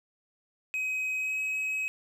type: tone with pitch glide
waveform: triangle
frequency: 2530 to 2549 Hz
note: D#7 to D#7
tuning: +28 to +41 cents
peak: -27 dBFS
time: 0.74-1.88 s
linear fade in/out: 0 ms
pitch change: +13 cents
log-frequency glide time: 1.18-1.35 s
effects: none